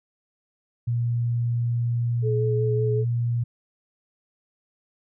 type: tone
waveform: sine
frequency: 118.8 Hz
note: A#2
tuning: 33 cents sharp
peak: -21 dBFS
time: 0.87-3.44 s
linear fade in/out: 10 ms
type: tone with vibrato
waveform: sine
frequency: 427.2 Hz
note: G#4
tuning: 49 cents sharp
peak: -24 dBFS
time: 2.22-3.05 s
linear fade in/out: 50 ms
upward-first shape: sine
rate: 5.3 Hz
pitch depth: 16 cents each way
effects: none